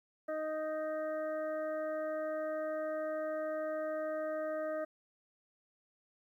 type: harmonic tone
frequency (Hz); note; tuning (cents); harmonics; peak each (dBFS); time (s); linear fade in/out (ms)
311.1; D#4; 0; 1 / 2 / 4 / 5 / 6; -44 / -35 / -46 / -50 / -52; 0.28-4.85; 10
effects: 12-bit